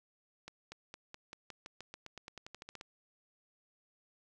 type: accelerating click train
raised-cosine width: 0.2 ms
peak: -29 dBFS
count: 19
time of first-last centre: 0.48-2.811 s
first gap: 240 ms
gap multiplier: 0.92
effects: none